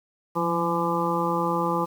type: harmonic tone with a mistuned harmonic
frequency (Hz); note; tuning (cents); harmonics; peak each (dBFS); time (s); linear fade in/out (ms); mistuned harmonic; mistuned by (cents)
169.3; E3; +46; 1 / 2 / 3 / 5 / 6 / 7; -29 / -29 / -29 / -29 / -29 / -29; 0.35-1.86; 20; 1; +45
effects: 8-bit